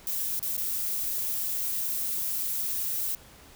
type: noise with dropouts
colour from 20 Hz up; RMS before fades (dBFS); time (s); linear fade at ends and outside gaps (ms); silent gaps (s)
violet; -30; 0.07-3.15; 1; 0.393-0.427 / 0.568-0.578
effects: pink hiss -52 dBFS RMS until 3.55 s